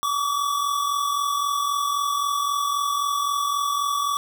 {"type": "tone pair together", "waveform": "square", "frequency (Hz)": [1139, 1182.8], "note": ["C#6", "D6"], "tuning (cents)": [47, 12], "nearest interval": "minor second", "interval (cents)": 65, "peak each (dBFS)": [-23, -30], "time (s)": [0.03, 4.17], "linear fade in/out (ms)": 0, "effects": []}